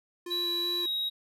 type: tone with vibrato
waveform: square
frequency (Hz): 349.2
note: F4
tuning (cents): 0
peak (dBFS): -37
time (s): 0.26-0.86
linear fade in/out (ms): 5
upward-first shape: square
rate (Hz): 2.6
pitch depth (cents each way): 9
type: tone with pitch glide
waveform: triangle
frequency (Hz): 3922 to 3808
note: B7 to A#7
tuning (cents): -13 to +36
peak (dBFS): -27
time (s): 0.3-1.1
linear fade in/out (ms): 20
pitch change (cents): -51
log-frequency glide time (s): 0.8-0.88
effects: none